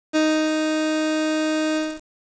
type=tone with ADSR envelope; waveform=30% pulse; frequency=311.1 Hz; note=D#4; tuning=in tune; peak=-13 dBFS; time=0.13-2.01 s; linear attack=29 ms; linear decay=350 ms; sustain=-4 dB; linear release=240 ms; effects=resampled to 16000 Hz + 7-bit